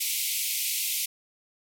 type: band-pass noise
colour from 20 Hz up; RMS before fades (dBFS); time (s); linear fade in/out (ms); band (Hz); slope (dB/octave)
white; -29; 0-1.06; 10; 2100 to 16000; 96
effects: none